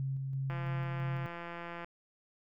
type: tone with tremolo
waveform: sine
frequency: 134.8 Hz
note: C#3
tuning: 48 cents flat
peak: -32 dBFS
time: 0-1.26 s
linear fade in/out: 0 ms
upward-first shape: square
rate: 3 Hz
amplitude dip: 25%
type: click train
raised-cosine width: 0.5 ms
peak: -28 dBFS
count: 231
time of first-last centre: 0.5-1.845 s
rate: 171 Hz
effects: none